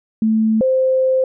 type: tone pair in turn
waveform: sine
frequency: 220 / 521.3 Hz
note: A3 / C5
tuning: 0 / -6 cents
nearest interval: octave + minor third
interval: 1494 cents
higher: second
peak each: -12 dBFS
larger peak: neither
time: 0.22-0.61 / 0.61-1.24 s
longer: second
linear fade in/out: 2 ms
effects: none